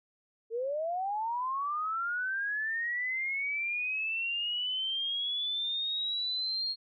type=linear sweep; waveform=sine; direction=up; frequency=440 to 4272 Hz; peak=-30 dBFS; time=0.5-6.76 s; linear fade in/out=50 ms; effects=none